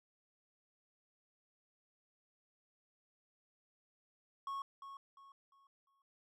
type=tone with echo; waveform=triangle; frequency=1100 Hz; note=C#6; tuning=14 cents flat; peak=-37 dBFS; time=4.47-4.62 s; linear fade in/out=2 ms; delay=350 ms; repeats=4; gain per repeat=-9 dB; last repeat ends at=6.02 s; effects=none